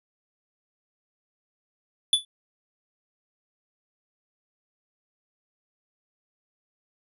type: tone with exponential decay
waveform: square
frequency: 3466 Hz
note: A7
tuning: 27 cents flat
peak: -13 dBFS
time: 2.13-2.25 s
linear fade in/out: 2 ms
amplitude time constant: 25 ms
effects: resampled to 32000 Hz